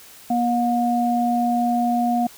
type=tone pair together; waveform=sine; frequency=239.6 / 718 Hz; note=A#3 / F5; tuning=+48 / +48 cents; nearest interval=octave + perfect fifth; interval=1900 cents; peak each=-20 dBFS; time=0.3-2.27 s; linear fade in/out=5 ms; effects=white hiss -45 dBFS RMS until 2.37 s